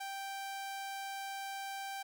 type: tone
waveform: sawtooth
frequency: 784 Hz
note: G5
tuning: in tune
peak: -36 dBFS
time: 0-2.03 s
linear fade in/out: 10 ms
effects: none